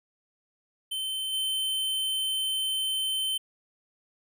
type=tone with level steps; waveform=square; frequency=3084 Hz; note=G7; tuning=29 cents flat; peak=-30 / -27 dBFS; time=0.91-3.38 s; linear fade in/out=10 ms; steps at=1.32 s; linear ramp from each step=20 ms; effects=none